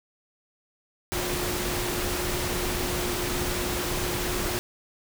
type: tone in noise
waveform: sine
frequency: 357.4 Hz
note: F4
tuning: 40 cents sharp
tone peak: -33 dBFS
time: 1.12-4.59 s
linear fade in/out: 0 ms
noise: pink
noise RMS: -29 dBFS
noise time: 1.12-4.59 s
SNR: -7 dB
effects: none